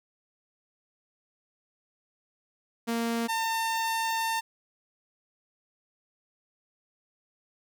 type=tone pair in turn; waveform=sawtooth; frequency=231.7 / 903 Hz; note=A#3 / A5; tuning=-10 / +45 cents; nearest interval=2 octaves; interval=2355 cents; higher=second; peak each=-23 dBFS; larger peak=neither; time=2.87-3.28 / 3.28-4.41 s; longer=second; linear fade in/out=20 ms; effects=none